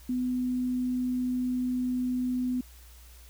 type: tone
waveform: sine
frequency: 250.8 Hz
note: B3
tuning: 27 cents sharp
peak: -26 dBFS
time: 0.09-2.61 s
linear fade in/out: 5 ms
effects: added 60 Hz sine -49 dBFS peak until 3.29 s + white hiss -56 dBFS RMS until 3.29 s